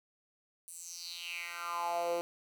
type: tone with high-pass filter sweep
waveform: 10% pulse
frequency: 172.1 Hz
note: F3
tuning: 25 cents flat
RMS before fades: -38 dBFS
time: 0.68-2.21 s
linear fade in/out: 0 ms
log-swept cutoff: 9600 to 420 Hz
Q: 4.8
effects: none